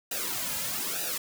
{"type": "noise with flanger", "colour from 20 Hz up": "white", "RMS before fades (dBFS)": -32, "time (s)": [0.11, 1.18], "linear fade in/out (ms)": 5, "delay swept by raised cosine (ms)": [0.91, 2.71], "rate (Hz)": 1.1, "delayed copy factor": -0.8, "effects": []}